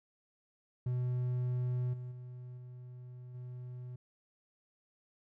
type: tone with level steps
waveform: triangle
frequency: 124.5 Hz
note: B2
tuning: 14 cents sharp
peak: -29 / -38 / -42 / -44 / -40 dBFS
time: 0.86-3.96 s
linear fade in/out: 5 ms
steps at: 1.93 / 2.11 / 2.57 / 3.34 s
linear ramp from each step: 10 ms
effects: none